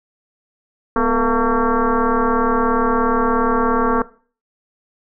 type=tone with frequency modulation; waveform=sine; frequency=441.5 Hz; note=A4; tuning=6 cents sharp; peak=-13 dBFS; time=0.96-4.02 s; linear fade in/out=2 ms; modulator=230 Hz; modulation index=4.1; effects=noise-tail reverb RT60 0.4 s tail -18 dB re dry